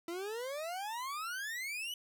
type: exponential sweep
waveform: 40% pulse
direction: up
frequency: 329.6 to 3027 Hz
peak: -37 dBFS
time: 0.08-1.94 s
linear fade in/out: 2 ms
effects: none